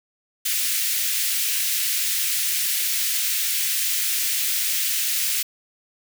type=high-pass noise; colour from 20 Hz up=white; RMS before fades=-23 dBFS; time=0.45-5.43 s; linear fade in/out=10 ms; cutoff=1900 Hz; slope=24 dB/octave; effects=none